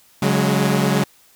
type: chord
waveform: sawtooth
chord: C# suspended fourth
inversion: none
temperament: equal with one note detuned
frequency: 141.34 / 185 / 207.7 Hz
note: C#3 / F#3 / G#3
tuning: +34 / 0 / 0 cents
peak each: -16 dBFS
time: 0.22-1.04 s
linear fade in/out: 5 ms
effects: white hiss -53 dBFS RMS until 1.35 s

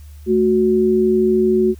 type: tone pair together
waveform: sine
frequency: 219 / 368.7 Hz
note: A3 / F#4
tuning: -8 / -6 cents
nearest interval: major sixth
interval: 902 cents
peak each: -17 / -13 dBFS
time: 0.26-1.75 s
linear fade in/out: 50 ms
effects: added 74 Hz sine -35 dBFS peak until 1.79 s + white hiss -53 dBFS RMS until 1.79 s

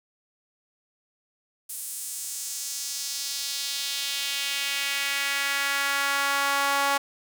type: tone with high-pass filter sweep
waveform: sawtooth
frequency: 279.6 Hz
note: C#4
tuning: 15 cents sharp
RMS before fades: -28 dBFS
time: 1.69-6.98 s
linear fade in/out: 10 ms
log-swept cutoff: 9900 to 920 Hz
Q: 1.6
effects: none

